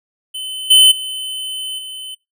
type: tone with level steps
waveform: square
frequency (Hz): 3043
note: F#7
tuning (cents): +48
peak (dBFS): -24 / -6 / -23 / -28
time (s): 0.34-2.15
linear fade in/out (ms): 10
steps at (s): 0.7 / 0.91 / 1.78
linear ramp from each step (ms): 10
effects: noise-tail reverb RT60 0.2 s tail -21 dB re dry